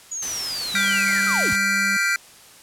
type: linear sweep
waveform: sine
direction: down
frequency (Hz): 6860 to 32.77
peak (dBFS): -26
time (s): 0.11-1.54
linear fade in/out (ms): 10
type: noise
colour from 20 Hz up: white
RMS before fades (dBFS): -31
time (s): 0.22-1.56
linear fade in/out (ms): 5
type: tone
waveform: triangle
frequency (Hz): 196.6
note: G3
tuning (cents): +5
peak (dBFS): -27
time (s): 0.74-1.97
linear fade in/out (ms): 5
type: chord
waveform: square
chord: G dominant seventh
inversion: third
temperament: equal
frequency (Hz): 1396.9 / 1568 / 1975.5 / 2349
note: F6 / G6 / B6 / D7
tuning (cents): 0 / 0 / 0 / 0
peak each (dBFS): -25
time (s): 0.75-2.16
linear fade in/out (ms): 2
effects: white hiss -47 dBFS RMS until 2.62 s + low-pass 11000 Hz 12 dB/octave